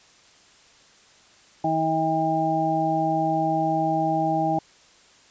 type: harmonic tone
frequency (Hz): 160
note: D#3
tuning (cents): +49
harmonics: 1 / 2 / 4 / 5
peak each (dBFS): -29 / -26 / -27 / -23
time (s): 1.64-4.59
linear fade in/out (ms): 5
effects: white hiss -54 dBFS RMS until 5.3 s + resampled to 16000 Hz

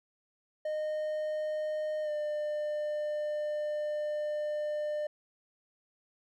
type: tone with pitch glide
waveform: triangle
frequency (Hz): 614 to 600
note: D#5 to D5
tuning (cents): -23 to +37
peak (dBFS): -29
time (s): 0.65-5.07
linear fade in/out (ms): 5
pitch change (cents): -40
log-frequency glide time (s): 2.03-2.1
effects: none

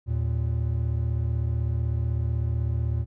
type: tone pair together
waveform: triangle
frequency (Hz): 78.9 / 114.88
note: D#2 / A#2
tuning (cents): +25 / -25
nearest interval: perfect fifth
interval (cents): 650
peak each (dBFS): -24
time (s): 0.06-3.06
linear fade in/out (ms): 50
effects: none

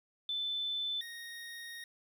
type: tone pair in turn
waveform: sine / 25% pulse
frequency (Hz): 3520 / 1864.7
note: A7 / A#6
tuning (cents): 0 / 0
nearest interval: major seventh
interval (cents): 1100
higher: first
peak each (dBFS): -33 / -40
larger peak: first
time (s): 0.29-1.01 / 1.01-1.84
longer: second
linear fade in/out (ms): 2
effects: 11-bit

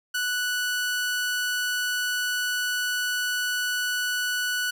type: tone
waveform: sawtooth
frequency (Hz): 1480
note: F#6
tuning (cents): 0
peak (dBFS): -21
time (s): 0.14-4.71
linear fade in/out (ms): 10
effects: none

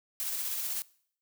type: noise with tremolo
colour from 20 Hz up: blue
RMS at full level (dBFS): -33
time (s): 0.2-0.82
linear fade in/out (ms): 0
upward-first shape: square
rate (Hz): 16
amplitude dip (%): 25
effects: noise-tail reverb RT60 0.6 s tail -22 dB re dry

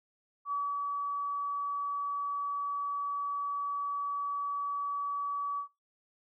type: tone with ADSR envelope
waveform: sine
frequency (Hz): 1142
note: D6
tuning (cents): -49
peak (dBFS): -29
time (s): 0.45-5.68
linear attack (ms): 70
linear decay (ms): 230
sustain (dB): -2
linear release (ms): 96
effects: noise-tail reverb RT60 0.2 s tail -20 dB re dry

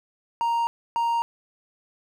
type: tone pair in turn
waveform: triangle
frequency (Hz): 932.3 / 932.3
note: A#5 / A#5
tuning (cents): 0 / 0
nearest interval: unison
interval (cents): 0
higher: neither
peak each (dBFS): -19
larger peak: neither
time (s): 0.41-0.67 / 0.96-1.22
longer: neither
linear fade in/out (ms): 0
effects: none

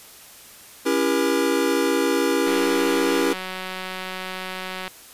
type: chord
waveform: square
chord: C# diminished seventh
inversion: none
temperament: just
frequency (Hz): 277.2 / 332.6 / 399.1 / 479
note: C#4 / E4 / G4 / Bb4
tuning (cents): 0 / +16 / +31 / +47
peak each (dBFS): -25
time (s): 0.85-3.34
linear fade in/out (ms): 20
type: click train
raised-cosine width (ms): 0.3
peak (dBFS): -15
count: 449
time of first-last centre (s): 2.47-4.879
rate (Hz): 186
effects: white hiss -45 dBFS RMS until 5.13 s + resampled to 32000 Hz

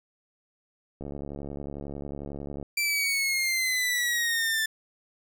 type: click train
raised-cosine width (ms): 2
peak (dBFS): -24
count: 116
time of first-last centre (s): 1.01-2.627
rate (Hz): 71.1
type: exponential sweep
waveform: sawtooth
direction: down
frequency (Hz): 2349 to 1760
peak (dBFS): -21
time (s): 2.77-4.66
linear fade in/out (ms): 5
effects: none

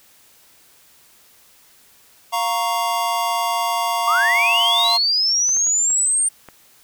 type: chord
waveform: square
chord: Bb minor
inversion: second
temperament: equal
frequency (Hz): 698.5 / 932.3 / 1108.7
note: F5 / Bb5 / Db6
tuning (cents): 0 / 0 / 0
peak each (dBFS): -24 / -23 / -25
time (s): 2.32-4.98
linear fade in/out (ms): 20
type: linear sweep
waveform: sine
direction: up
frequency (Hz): 1107 to 8870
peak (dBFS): -15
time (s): 4.07-6.29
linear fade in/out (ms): 10
type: clicks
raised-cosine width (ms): 0.5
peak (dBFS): -23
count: 5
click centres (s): 5.492 / 5.567 / 5.669 / 5.905 / 6.487
effects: white hiss -52 dBFS RMS until 6.83 s

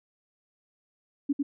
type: tone with echo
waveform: sine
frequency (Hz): 282.5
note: C#4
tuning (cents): +33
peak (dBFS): -22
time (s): 1.29-1.33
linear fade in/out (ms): 10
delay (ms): 100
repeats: 1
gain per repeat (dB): -2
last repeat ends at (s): 1.43
effects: none

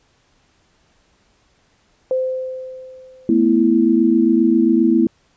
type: tone with exponential decay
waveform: sine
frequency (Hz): 517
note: C5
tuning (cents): -21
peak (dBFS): -14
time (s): 2.11-3.68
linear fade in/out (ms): 1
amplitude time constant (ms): 340
type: chord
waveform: sine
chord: A suspended second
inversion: none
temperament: just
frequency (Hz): 220 / 247.5 / 330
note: A3 / B3 / E4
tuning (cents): 0 / +4 / +2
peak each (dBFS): -17 / -16 / -14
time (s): 3.29-5.07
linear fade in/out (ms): 2
effects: pink hiss -59 dBFS RMS until 5.36 s + resampled to 16000 Hz

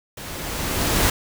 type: noise with level ramp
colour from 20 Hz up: pink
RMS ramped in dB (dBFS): -35 to -17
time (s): 0.17-1.1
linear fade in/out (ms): 5
effects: none

